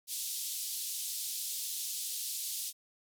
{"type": "band-pass noise", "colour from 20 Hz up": "white", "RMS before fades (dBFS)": -38, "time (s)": [0.07, 2.73], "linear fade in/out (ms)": 50, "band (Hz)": [3500, 14000], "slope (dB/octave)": 24, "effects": []}